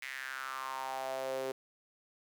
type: tone with high-pass filter sweep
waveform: sawtooth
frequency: 132.5 Hz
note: C3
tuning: 22 cents sharp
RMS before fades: -39 dBFS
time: 0.02-1.52 s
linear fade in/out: 5 ms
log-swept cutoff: 2100 to 430 Hz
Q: 5
effects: none